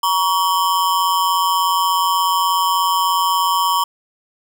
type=ring-modulated tone; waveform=square; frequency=1036 Hz; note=C6; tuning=17 cents flat; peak=-12 dBFS; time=0.03-3.84 s; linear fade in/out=5 ms; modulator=88.3 Hz; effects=none